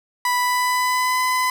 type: tone with pitch glide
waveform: 30% pulse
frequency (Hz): 987.8 to 1010.9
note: B5 to B5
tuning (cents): 0 to +40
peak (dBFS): -15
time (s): 0.25-1.5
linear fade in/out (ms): 2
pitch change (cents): +40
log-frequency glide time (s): 0.37-1.21
effects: none